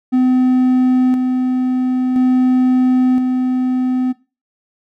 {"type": "tone with tremolo", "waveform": "triangle", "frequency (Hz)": 254.6, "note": "C4", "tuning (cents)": -47, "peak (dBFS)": -8, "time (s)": [0.12, 4.13], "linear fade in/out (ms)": 20, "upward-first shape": "square", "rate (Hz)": 0.49, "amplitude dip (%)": 35, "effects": ["noise-tail reverb RT60 0.3 s tail -18 dB re dry"]}